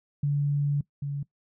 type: tone pair in turn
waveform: sine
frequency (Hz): 143.8 / 142.07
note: D3 / C#3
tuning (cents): -36 / +43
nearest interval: unison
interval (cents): 21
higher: first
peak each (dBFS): -22 / -28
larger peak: first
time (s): 0.23-0.81 / 1.02-1.23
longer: first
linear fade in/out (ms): 5
effects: noise-tail reverb RT60 0.1 s tail -20 dB re dry